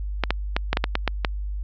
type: clicks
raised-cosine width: 0.3 ms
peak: -4 dBFS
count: 9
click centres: 0.237 / 0.306 / 0.565 / 0.73 / 0.771 / 0.841 / 0.954 / 1.077 / 1.248 s
effects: added 50 Hz sine -26 dBFS peak until 1.63 s + low-pass 5000 Hz 12 dB/octave